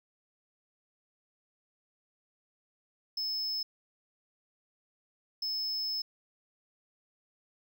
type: tone bursts at uneven times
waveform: triangle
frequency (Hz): 5220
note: E8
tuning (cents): -18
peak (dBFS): -30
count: 2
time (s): 3.17-3.63 / 5.42-6.02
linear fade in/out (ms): 5
effects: none